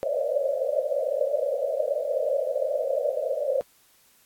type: band-pass noise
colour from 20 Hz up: pink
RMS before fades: -26 dBFS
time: 0.03-3.61 s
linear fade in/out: 0 ms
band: 510 to 620 Hz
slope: 96 dB/octave
effects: white hiss -60 dBFS RMS until 4.25 s + AAC 64 kbps